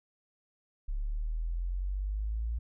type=exponential sweep; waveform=sine; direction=up; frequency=34.65 to 58.27 Hz; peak=-30 dBFS; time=0.88-2.59 s; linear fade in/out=10 ms; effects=none